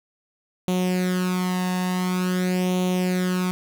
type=tone with flanger; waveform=sawtooth; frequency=182.5 Hz; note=F#3; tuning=24 cents flat; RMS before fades=-23 dBFS; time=0.68-3.51 s; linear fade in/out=0 ms; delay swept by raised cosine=0.3 to 1.1 ms; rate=0.47 Hz; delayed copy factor=+0.7; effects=none